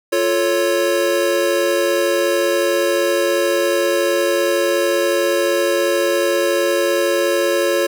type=chord; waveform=square; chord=F augmented; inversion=none; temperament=equal; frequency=349.2 / 440 / 554.4 Hz; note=F4 / A4 / C#5; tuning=0 / 0 / 0 cents; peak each=-20 / -23 / -18 dBFS; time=0.12-7.87 s; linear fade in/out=10 ms; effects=none